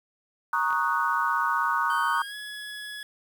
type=chord; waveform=sine; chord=D# minor seventh; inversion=second; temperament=equal; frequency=932.3 / 1108.7 / 1244.5 / 1480 Hz; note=A#5 / C#6 / D#6 / F#6; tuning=0 / 0 / 0 / 0 cents; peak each=-28 dBFS; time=0.53-2.22 s; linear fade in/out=2 ms
type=clicks; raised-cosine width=0.3 ms; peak=-29 dBFS; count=2; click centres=0.706 / 0.728 s
type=tone with pitch glide; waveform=25% pulse; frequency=1548 to 1688.1 Hz; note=G6 to G#6; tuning=-22 to +28 cents; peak=-32 dBFS; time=1.9-3.03 s; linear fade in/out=2 ms; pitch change=+150 cents; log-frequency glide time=2.12-2.35 s
effects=8-bit